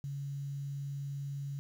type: tone with quantisation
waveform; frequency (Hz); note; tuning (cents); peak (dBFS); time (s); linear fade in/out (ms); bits
sine; 140.2; C#3; +20; -36; 0.04-1.59; 0; 10
effects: none